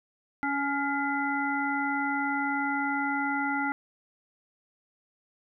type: harmonic tone with a mistuned harmonic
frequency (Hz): 280.3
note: C#4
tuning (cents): +19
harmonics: 1 / 3 / 5 / 7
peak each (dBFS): -31 / -31 / -31 / -34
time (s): 0.43-3.72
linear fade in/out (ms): 0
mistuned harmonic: 7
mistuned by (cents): +50
effects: none